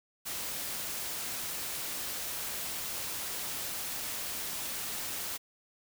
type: noise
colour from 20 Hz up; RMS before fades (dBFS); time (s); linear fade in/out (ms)
white; -37; 0.25-5.38; 20
effects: none